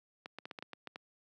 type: clicks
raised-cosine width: 0.3 ms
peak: -27 dBFS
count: 9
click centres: 0.259 / 0.386 / 0.455 / 0.512 / 0.588 / 0.625 / 0.733 / 0.873 / 0.959 s
effects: high-pass 200 Hz 12 dB/octave